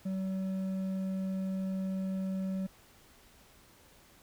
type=tone with hard clipping; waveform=sine; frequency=190 Hz; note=F#3; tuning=46 cents sharp; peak=-33 dBFS; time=0.05-2.67 s; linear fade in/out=10 ms; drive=5 dB; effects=pink hiss -60 dBFS RMS until 4.22 s